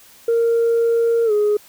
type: tone with pitch glide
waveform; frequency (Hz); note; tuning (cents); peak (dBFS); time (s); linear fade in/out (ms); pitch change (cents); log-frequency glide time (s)
sine; 463.5 to 417.7; A#4 to G#4; -10 to +10; -12; 0.28-1.57; 5; -180; 1.25-1.32
effects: tanh soft clip ceiling -11 dBFS + white hiss -47 dBFS RMS until 1.68 s